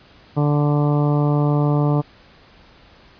harmonic tone, 146.7 Hz, D3, 2 cents flat, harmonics 1 / 2 / 3 / 4 / 5 / 6 / 7 / 8, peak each -16 / -22 / -26 / -28 / -30 / -32 / -33 / -34 dBFS, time 0.36-2.02 s, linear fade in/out 20 ms, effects pink hiss -49 dBFS RMS until 3.19 s + resampled to 11025 Hz

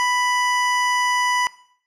25% pulse tone, 989 Hz, B5, 2 cents sharp, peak -14 dBFS, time 0-1.47 s, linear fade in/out 0 ms, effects noise-tail reverb RT60 0.6 s tail -19 dB re dry + low-pass 8000 Hz 12 dB/octave

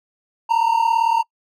triangle tone pair together, 908 / 945.9 Hz, A#5 / A#5, -46 / +25 cents, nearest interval minor second, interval 71 cents, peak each -14 / -17 dBFS, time 0.49-1.23 s, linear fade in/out 20 ms, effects noise-tail reverb RT60 0.1 s tail -24 dB re dry

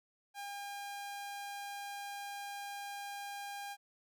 sawtooth tone, 806 Hz, G5, 48 cents sharp, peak -38 dBFS, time 0.34-3.77 s, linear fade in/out 50 ms, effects none

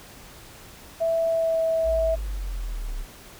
sine tone with pitch glide, 659.3 to 651 Hz, E5 to E5, 0 to -22 cents, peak -20 dBFS, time 1-2.16 s, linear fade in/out 20 ms, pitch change -22 cents, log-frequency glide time 1.27-1.61 s
sine linear sweep, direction down, 58.27 to 32.7 Hz, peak -27 dBFS, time 1.83-3.06 s, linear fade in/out 50 ms
effects pink hiss -46 dBFS RMS until 3.39 s

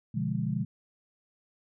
sine chord, B diminished seventh, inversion none, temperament equal, 123.47 / 146.83 / 174.61 / 207.7 Hz, B2 / D3 / F3 / Ab3, 0 / 0 / 0 / 0 cents, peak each -33 dBFS, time 0.14-0.65 s, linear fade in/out 10 ms, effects none

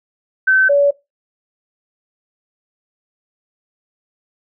sine tone pair in turn, 1535 / 569.2 Hz, G6 / C#5, -37 / +46 cents, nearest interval octave + perfect fourth, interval 1717 cents, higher first, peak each -9 dBFS, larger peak neither, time 0.47-0.69 / 0.69-0.91 s, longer neither, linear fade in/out 10 ms, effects noise-tail reverb RT60 0.2 s tail -19 dB re dry

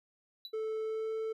triangle tone with exponential decay, 3951 Hz, B7, in tune, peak -36 dBFS, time 0.45-0.54 s, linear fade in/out 1 ms, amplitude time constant 18 ms
triangle tone with pitch glide, 438.4 to 442.2 Hz, A4 to A4, -6 to +9 cents, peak -31 dBFS, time 0.53-1.33 s, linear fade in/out 10 ms, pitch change +15 cents, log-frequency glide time 0.81-1.13 s
effects none

